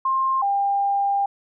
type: tone pair in turn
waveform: sine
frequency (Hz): 1060 / 798.7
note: C6 / G5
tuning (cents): +22 / +32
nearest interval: perfect fourth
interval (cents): 490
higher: first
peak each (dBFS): -18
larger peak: neither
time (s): 0.05-0.42 / 0.42-1.26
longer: second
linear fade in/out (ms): 5
effects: none